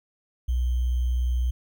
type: tone with sample-and-hold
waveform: sine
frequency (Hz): 61.6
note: B1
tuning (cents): -4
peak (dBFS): -21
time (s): 0.48-1.51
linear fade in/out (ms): 10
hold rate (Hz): 3150
effects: none